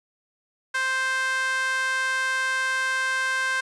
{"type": "tone with high-pass filter", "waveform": "sawtooth", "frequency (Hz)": 523.3, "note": "C5", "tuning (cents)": 0, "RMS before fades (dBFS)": -25, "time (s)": [0.74, 3.61], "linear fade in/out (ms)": 10, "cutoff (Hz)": 1400, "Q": 6.1, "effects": ["resampled to 24000 Hz"]}